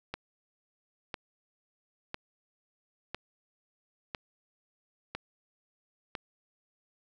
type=click train; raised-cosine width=0.3 ms; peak=-19 dBFS; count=7; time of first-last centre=0.14-6.152 s; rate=0.998 Hz; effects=none